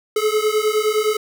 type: beating tone pair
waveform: square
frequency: 423.9 / 433.6 Hz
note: G#4 / A4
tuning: +35 / -25 cents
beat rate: 9.7 Hz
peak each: -20 dBFS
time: 0.16-1.17 s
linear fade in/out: 5 ms
effects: none